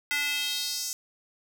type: tone with high-pass filter sweep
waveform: square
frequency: 289.8 Hz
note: D4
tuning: 23 cents flat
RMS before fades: -30 dBFS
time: 0.11-0.93 s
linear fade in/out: 0 ms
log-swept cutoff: 1900 to 6500 Hz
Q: 2.6
effects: none